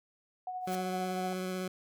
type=tone with tremolo; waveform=sine; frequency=736 Hz; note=F#5; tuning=9 cents flat; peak=-34 dBFS; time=0.47-1.33 s; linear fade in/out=2 ms; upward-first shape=sine; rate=13 Hz; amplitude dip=40%
type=noise with exponential growth; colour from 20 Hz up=white; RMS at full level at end=-40 dBFS; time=0.61-0.75 s; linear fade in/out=0 ms; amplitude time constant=29 ms
type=tone with vibrato; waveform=20% pulse; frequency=185 Hz; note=F#3; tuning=in tune; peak=-29 dBFS; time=0.67-1.68 s; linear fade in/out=5 ms; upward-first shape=sine; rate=16 Hz; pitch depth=12 cents each way
effects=none